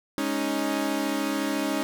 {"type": "chord", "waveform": "sawtooth", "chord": "Ab suspended fourth", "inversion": "none", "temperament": "equal", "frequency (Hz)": [207.7, 277.2, 311.1], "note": ["Ab3", "Db4", "Eb4"], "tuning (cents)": [0, 0, 0], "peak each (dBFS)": [-29, -24, -25], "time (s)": [0.18, 1.83], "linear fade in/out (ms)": 0, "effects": []}